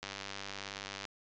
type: click train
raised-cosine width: 0.2 ms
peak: -23 dBFS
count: 102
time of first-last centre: 0.03-1.052 s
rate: 98.8 Hz
effects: resampled to 16000 Hz